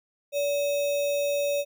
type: tone with sample-and-hold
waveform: sine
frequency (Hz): 573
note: D5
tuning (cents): -43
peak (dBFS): -23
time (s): 0.32-1.65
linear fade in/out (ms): 50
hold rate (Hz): 3150
effects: none